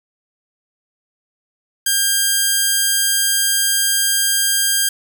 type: tone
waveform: 5% pulse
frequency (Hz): 1600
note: G6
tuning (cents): +35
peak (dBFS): -3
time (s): 1.86-4.89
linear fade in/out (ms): 5
effects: none